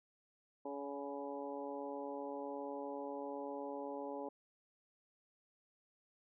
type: harmonic tone with a mistuned harmonic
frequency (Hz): 141.2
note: C#3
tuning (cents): +32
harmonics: 2 / 3 / 4 / 5 / 6 / 7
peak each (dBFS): -47 / -47 / -46 / -56 / -48 / -53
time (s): 0.65-4.29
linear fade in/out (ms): 5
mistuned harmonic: 6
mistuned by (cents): -16
effects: none